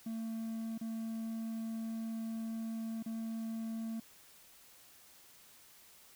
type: tone with dropouts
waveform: triangle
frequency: 224.6 Hz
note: A3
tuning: 36 cents sharp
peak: -35 dBFS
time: 0.06-4 s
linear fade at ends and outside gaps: 5 ms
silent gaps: 0.779-0.811 / 3.027-3.06 s
effects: white hiss -60 dBFS RMS until 6.15 s